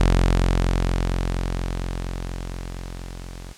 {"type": "tone with level ramp", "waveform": "sawtooth", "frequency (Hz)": 44.26, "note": "F1", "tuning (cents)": 24, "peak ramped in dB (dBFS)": [-10, -31], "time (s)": [0, 3.53], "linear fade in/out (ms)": 0, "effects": ["white hiss -46 dBFS RMS until 3.57 s", "low-pass 8000 Hz 12 dB/octave"]}